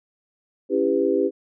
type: chord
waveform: sine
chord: C# half-diminished seventh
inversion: none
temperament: just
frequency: 277.2 / 332.6 / 399.1 / 498.9 Hz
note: C#4 / E4 / G4 / B4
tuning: 0 / +16 / +31 / +17 cents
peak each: -25 / -24 / -21 / -24 dBFS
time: 0.69-1.31 s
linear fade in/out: 50 ms
effects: none